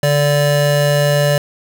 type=tone pair together; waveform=square; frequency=145.4 / 581.6 Hz; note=D3 / D5; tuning=-17 / -17 cents; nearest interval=2 octaves; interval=2400 cents; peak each=-15 dBFS; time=0.03-1.38 s; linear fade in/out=2 ms; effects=none